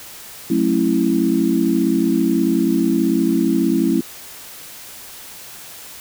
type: chord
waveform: sine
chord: F# minor seventh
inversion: none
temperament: equal with one note detuned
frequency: 185 / 220 / 271.2 / 329.6 Hz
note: F#3 / A3 / C#4 / E4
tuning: 0 / 0 / -38 / 0 cents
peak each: -22 / -20 / -19 / -18 dBFS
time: 0.5-4.01 s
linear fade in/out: 5 ms
effects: white hiss -37 dBFS RMS until 6 s